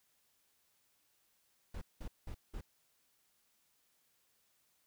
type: noise bursts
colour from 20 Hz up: brown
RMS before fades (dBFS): -43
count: 4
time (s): 1.74-2.61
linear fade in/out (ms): 5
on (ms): 75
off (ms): 190
effects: white hiss -75 dBFS RMS until 4.86 s